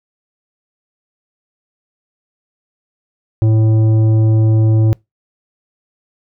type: tone with tanh clipping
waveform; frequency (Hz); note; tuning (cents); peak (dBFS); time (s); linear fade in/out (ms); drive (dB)
triangle; 110; A2; 0; -10; 3.42-4.93; 0; 14
effects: noise-tail reverb RT60 0.2 s tail -26 dB re dry